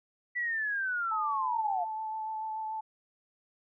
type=linear sweep; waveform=sine; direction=down; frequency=1975.5 to 680 Hz; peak=-29 dBFS; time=0.35-1.85 s; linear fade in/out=20 ms
type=tone with vibrato; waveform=sine; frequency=874 Hz; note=A5; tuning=12 cents flat; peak=-33 dBFS; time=1.11-2.81 s; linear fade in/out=10 ms; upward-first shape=triangle; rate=6.9 Hz; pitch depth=17 cents each way
effects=none